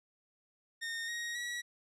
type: tone with pitch steps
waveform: sawtooth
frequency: 1836 / 1880 / 1925.1 Hz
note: A#6 / A#6 / B6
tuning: -27 / +14 / -45 cents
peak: -33 dBFS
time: 0.81-1.62 s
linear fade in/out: 20 ms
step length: 270 ms
effects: low-pass 9000 Hz 12 dB/octave